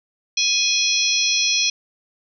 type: harmonic tone with a mistuned harmonic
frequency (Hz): 833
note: G#5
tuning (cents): +5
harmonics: 3 / 4 / 5 / 6 / 7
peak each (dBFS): -23 / -23 / -23 / -23 / -23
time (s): 0.37-1.7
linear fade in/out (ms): 5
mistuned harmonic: 6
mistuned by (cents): +99
effects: none